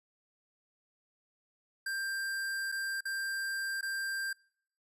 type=tone with dropouts; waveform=square; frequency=1584 Hz; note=G6; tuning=18 cents sharp; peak=-34 dBFS; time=1.86-4.33 s; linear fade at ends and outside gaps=5 ms; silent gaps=2.718-2.722 / 3.008-3.053 / 3.811-3.827 s; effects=noise-tail reverb RT60 0.6 s tail -26 dB re dry + resampled to 32000 Hz